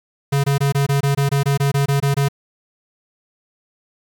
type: tone bursts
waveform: square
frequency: 140 Hz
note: C#3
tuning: 18 cents sharp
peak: -15 dBFS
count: 14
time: 0.32-2.286 s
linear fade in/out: 10 ms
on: 120 ms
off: 22 ms
effects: 8-bit